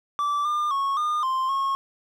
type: tone with pitch steps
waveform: triangle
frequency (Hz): 1163 / 1202 / 1101 / 1215 / 1047 / 1089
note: D6 / D6 / C#6 / D#6 / C6 / C#6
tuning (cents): -17 / +40 / -12 / -42 / +1 / -31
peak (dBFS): -20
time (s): 0.19-1.75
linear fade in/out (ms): 0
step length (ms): 260
effects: none